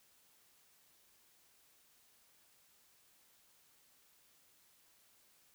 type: silence
effects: white hiss -69 dBFS RMS until 5.54 s